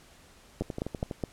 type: two click trains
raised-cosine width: 2 ms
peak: -16 / -20 dBFS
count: 4 / 7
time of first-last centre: 0.61-1.238 / 0.62-1.112 s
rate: 4.78 / 12.2 Hz
effects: pink hiss -56 dBFS RMS until 1.32 s + low-pass 11000 Hz 12 dB/octave